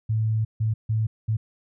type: tone bursts at uneven times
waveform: sine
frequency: 110 Hz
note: A2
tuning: in tune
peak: -20 dBFS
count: 4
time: 0.09-0.45 / 0.6-0.74 / 0.89-1.07 / 1.28-1.37 s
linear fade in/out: 10 ms
effects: none